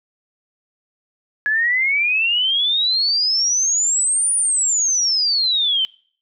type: exponential two-way sweep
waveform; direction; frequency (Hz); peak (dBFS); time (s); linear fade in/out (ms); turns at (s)
sine; up then down; 1681 to 9630 to 3038; -15; 1.46-5.85; 0; 4.34
effects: noise-tail reverb RT60 0.5 s tail -24 dB re dry